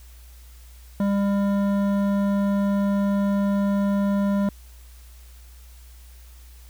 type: tone with hard clipping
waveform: sine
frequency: 200 Hz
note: G3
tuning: 35 cents sharp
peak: -21 dBFS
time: 1-4.49 s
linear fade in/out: 2 ms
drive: 12 dB
effects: added 60 Hz sine -43 dBFS peak until 6.69 s + white hiss -54 dBFS RMS until 6.69 s